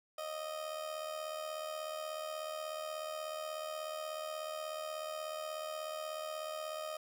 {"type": "tone with amplitude modulation", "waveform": "30% pulse", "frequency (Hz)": 622.3, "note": "D#5", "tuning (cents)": 0, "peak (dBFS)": -34, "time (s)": [0.18, 6.97], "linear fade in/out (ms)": 5, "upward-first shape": "sine", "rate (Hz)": 76.5, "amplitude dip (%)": 60, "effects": []}